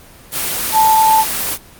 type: tone in noise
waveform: sine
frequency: 880 Hz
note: A5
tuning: in tune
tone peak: -8 dBFS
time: 0.72-1.25 s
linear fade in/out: 50 ms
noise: white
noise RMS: -19 dBFS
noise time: 0.31-1.58 s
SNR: +8 dB
effects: pink hiss -41 dBFS RMS until 1.79 s + Opus 24 kbps